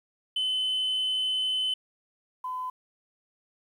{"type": "tone pair in turn", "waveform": "sine", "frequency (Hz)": [3037, 1013.5], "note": ["F#7", "B5"], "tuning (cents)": [44, 45], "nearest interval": "octave + perfect fifth", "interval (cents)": 1899, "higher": "first", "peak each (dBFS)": [-23, -30], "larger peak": "first", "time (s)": [[0.36, 1.74], [2.44, 2.7]], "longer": "first", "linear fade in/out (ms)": 5, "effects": ["tanh soft clip ceiling -23 dBFS", "10-bit"]}